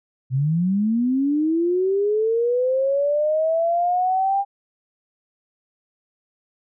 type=linear sweep; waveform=sine; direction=up; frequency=124 to 802 Hz; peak=-17 dBFS; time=0.3-4.45 s; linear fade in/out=50 ms; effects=none